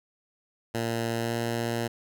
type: tone with pitch glide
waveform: 10% pulse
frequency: 115.5 to 116.84 Hz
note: A#2 to A#2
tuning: -16 to +4 cents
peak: -19 dBFS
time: 0.74-1.88 s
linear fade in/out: 10 ms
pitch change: +20 cents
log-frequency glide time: 1.17-1.34 s
effects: none